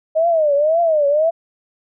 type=tone with vibrato; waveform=sine; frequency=622 Hz; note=D#5; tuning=1 cent flat; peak=-12 dBFS; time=0.15-1.31 s; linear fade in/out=20 ms; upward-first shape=triangle; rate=1.9 Hz; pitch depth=190 cents each way; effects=none